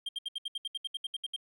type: tone bursts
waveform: triangle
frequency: 3190 Hz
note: G7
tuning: 30 cents sharp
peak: -31 dBFS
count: 14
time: 0.06-1.363 s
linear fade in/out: 5 ms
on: 29 ms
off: 69 ms
effects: none